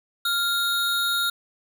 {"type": "tone pair together", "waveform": "square", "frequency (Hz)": [1396.9, 3755], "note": ["F6", "A#7"], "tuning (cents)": [0, 12], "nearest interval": "octave + perfect fourth", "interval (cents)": 1712, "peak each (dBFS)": -25, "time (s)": [0.25, 1.3], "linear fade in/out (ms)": 5, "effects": []}